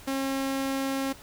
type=tone; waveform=sawtooth; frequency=270 Hz; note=C#4; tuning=45 cents flat; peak=-23 dBFS; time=0.07-1.13 s; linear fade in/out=10 ms; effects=pink hiss -49 dBFS RMS until 1.22 s